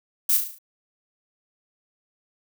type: noise with echo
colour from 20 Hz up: violet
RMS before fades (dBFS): -20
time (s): 0.29-0.37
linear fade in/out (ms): 5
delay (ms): 36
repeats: 6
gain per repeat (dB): -5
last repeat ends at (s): 0.586
effects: none